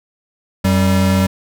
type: tone pair together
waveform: square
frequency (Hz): 90.9 / 192.61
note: F#2 / G3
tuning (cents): -30 / -30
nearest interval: octave + minor second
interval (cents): 1300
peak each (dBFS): -16 / -14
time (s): 0.64-1.27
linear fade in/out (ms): 10
effects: none